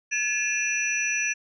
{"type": "tone cluster", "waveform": "sine", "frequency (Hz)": [1714, 2416, 2667, 5890], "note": ["A6", "D7", "E7", "F#8"], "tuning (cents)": [-46, 48, 20, -9], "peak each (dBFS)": -29, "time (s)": [0.11, 1.34], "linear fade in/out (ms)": 20, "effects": []}